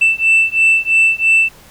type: beating tone pair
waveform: sine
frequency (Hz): 2659 / 2662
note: E7 / E7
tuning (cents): +14 / +16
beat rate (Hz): 3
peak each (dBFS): -11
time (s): 0.01-1.49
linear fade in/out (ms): 10
effects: tanh soft clip ceiling -5 dBFS + pink hiss -43 dBFS RMS until 1.7 s